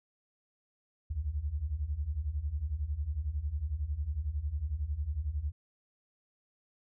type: beating tone pair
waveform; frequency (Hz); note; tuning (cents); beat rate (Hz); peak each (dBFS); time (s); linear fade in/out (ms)
sine; 67.1 / 78.1; C2 / D#2; +44 / +7; 11; -36 / -33; 1.1-5.52; 10
effects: none